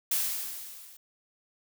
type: noise with level ramp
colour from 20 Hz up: blue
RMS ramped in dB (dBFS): -26 to -52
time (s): 0.11-0.97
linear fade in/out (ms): 5
effects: none